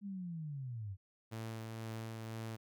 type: linear sweep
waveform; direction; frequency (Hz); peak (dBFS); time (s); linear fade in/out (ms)
sine; down; 206.3 to 91.1; -40; 0.01-0.97; 50
type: tone with tremolo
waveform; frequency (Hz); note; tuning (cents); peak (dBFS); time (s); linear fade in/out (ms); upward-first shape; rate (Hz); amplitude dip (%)
sawtooth; 112.1; A2; +33; -37; 1.31-2.57; 20; sine; 2; 25
effects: none